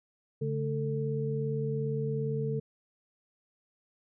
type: tone cluster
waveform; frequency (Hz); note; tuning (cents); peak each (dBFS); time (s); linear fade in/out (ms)
sine; 141.5 / 219 / 445.5; C#3 / A3 / A4; +36 / -8 / +22; -31 / -38 / -33; 0.41-2.6; 10
effects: none